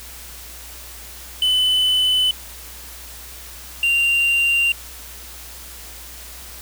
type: tone pair in turn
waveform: triangle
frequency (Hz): 3013 / 2776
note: F#7 / F7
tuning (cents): +31 / -11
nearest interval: minor second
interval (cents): 142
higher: first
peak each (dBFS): -13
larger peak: neither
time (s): 1.42-2.31 / 3.83-4.72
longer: neither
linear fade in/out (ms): 2
effects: added 60 Hz sine -41 dBFS peak until 6.61 s + white hiss -38 dBFS RMS until 6.61 s